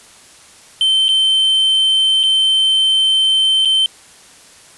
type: tone with dropouts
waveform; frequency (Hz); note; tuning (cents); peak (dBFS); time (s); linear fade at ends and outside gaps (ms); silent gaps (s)
triangle; 3097; G7; -22; -9; 0.81-3.86; 1; 1.083-1.089 / 2.232-2.236 / 3.65-3.655
effects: white hiss -43 dBFS RMS until 4.77 s + resampled to 24000 Hz